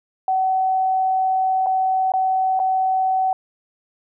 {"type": "tone with dropouts", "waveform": "sine", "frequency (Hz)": 756, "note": "F#5", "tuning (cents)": 37, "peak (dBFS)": -16, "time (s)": [0.28, 3.33], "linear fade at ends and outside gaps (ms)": 2, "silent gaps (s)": [[1.662, 1.667], [2.12, 2.137], [2.593, 2.599]], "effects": []}